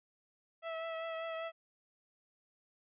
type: tone with vibrato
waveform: sawtooth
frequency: 654 Hz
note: E5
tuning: 14 cents flat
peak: -34 dBFS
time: 0.62-1.52 s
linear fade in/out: 50 ms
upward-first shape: triangle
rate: 5.1 Hz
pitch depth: 22 cents each way
effects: resampled to 8000 Hz